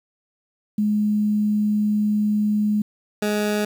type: tone pair in turn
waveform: sine / 20% pulse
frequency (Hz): 210 / 209.2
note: G#3 / G#3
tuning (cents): +19 / +13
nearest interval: unison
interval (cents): 6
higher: first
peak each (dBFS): -17 / -15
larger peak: second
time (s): 0.78-2.82 / 3.22-3.65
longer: first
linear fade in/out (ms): 5
effects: 8-bit